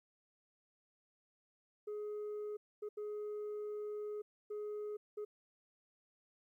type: tone bursts at uneven times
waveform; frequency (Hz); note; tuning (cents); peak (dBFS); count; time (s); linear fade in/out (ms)
sine; 419.4; G#4; +17; -37; 5; 1.87-2.57 / 2.82-2.89 / 2.97-4.22 / 4.5-4.97 / 5.17-5.25; 10
effects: tanh soft clip ceiling -39 dBFS + 13-bit